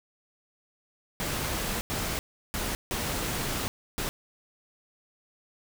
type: noise bursts at uneven times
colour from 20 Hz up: pink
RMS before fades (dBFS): -31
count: 5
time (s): 1.2-1.81 / 1.9-2.19 / 2.54-2.75 / 2.91-3.68 / 3.98-4.09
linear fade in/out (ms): 0
effects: none